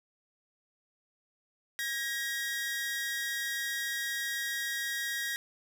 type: tone pair together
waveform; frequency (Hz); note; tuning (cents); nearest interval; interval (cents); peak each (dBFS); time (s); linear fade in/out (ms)
sawtooth; 1635 / 1893.6; G#6 / A#6; -28 / +27; minor third; 255; -34 / -30; 1.79-5.36; 0
effects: none